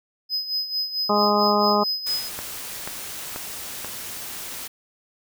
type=tone with tremolo; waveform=triangle; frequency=5040 Hz; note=D#8; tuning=21 cents sharp; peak=-20 dBFS; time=0.29-2.3 s; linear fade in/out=50 ms; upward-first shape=sine; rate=4.5 Hz; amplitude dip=70%
type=harmonic tone; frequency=207.2 Hz; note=G#3; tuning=4 cents flat; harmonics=1 / 2 / 3 / 4 / 5 / 6; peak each=-24 / -24 / -24 / -24 / -24 / -24 dBFS; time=1.09-1.84 s; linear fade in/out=10 ms
type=noise; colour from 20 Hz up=white; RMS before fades=-34 dBFS; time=2.06-4.68 s; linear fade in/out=10 ms
type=click train; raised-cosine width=0.5 ms; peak=-16 dBFS; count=4; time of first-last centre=2.39-3.846 s; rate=2.06 Hz
effects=none